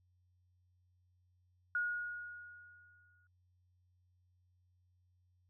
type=tone with exponential decay; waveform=sine; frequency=1443 Hz; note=F#6; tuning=44 cents flat; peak=-31 dBFS; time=1.75-3.27 s; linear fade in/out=2 ms; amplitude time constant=330 ms; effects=added 90 Hz sine -70 dBFS peak until 5.49 s